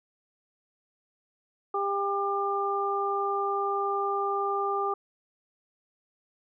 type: harmonic tone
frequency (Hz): 398.8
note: G4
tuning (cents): +30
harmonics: 1 / 2 / 3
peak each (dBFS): -30 / -31 / -29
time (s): 1.74-4.94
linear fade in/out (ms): 5
effects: none